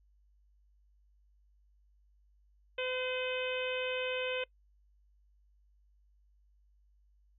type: harmonic tone with a mistuned harmonic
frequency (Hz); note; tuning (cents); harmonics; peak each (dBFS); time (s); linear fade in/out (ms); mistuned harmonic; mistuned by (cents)
509; C5; -48; 1 / 2 / 3 / 4 / 5 / 6 / 7; -35 / -47 / -43 / -45 / -39 / -42 / -49; 2.78-4.44; 5; 4; +20
effects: noise-tail reverb RT60 0.1 s tail -23 dB re dry + added 50 Hz sine -64 dBFS peak until 7.38 s